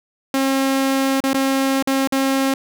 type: tone with dropouts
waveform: sawtooth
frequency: 269.3 Hz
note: C#4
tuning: 50 cents flat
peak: -12 dBFS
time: 0.34-2.54 s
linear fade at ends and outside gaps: 2 ms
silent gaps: 1.204-1.238 / 1.333-1.344 / 1.825-1.873 / 2.074-2.123 s
effects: none